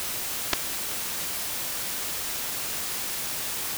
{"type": "clicks", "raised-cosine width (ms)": 0.2, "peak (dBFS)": -3, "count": 2, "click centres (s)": [0.532, 0.535], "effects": ["white hiss -31 dBFS RMS until 3.77 s"]}